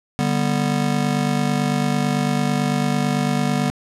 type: chord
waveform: square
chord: G major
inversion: second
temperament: just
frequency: 147 / 196 / 245 Hz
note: D3 / G3 / B3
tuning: +2 / 0 / -14 cents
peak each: -23 / -24 / -23 dBFS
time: 0.19-3.7 s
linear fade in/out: 0 ms
effects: low-pass 10000 Hz 12 dB/octave